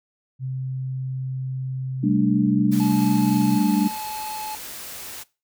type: tone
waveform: sine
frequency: 130.81 Hz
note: C3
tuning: in tune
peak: -25 dBFS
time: 0.39-3.6 s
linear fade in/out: 50 ms
type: chord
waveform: sine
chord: G suspended second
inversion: none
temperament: equal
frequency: 196 / 220 / 293.7 Hz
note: G3 / A3 / D4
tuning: 0 / 0 / 0 cents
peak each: -21 / -22 / -21 dBFS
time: 2.03-3.88 s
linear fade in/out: 10 ms
type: noise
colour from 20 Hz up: white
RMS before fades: -36 dBFS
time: 2.71-5.24 s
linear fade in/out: 20 ms
type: harmonic tone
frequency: 860 Hz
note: A5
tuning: 40 cents flat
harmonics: 1 / 3 / 5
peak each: -30 / -45 / -44 dBFS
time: 2.8-4.55 s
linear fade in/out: 0 ms
effects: noise-tail reverb RT60 0.3 s tail -21 dB re dry